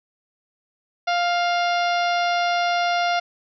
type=harmonic tone with a mistuned harmonic; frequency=698.5 Hz; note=F5; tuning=in tune; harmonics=1 / 2 / 3 / 4 / 5 / 6 / 7 / 8; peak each=-20 / -26 / -30 / -32 / -34 / -36 / -37 / -38 dBFS; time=1.07-3.2 s; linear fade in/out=10 ms; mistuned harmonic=3; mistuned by=+18 cents; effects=none